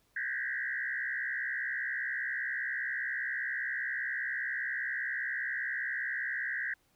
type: tone with frequency modulation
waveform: sine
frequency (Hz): 1760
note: A6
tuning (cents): 0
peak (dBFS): -32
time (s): 0.16-6.74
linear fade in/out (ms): 5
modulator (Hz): 65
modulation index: 3.2
effects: pink hiss -71 dBFS RMS until 6.95 s